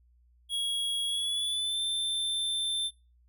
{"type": "tone with pitch glide", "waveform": "square", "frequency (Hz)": [3320, 3558], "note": ["G#7", "A7"], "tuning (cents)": [-1, 19], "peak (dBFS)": -29, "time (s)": [0.49, 2.91], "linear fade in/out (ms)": 50, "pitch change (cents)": 120, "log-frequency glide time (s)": [1.06, 1.8], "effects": ["noise-tail reverb RT60 0.3 s tail -24 dB re dry", "added 60 Hz sine -60 dBFS peak until 3.28 s"]}